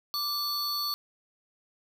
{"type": "tone pair together", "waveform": "square", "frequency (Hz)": [1174.7, 4435], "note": ["D6", "C#8"], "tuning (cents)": [0, 0], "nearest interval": "octave + major seventh", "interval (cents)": 2300, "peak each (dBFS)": [-36, -30], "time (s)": [0.14, 0.94], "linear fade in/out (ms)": 0, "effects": []}